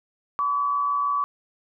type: tone pair together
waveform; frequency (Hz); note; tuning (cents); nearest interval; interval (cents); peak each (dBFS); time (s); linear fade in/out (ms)
sine; 1014 / 1140.5; B5 / C#6; +45 / +49; major second; 204; -33 / -21; 0.39-1.24; 0
effects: none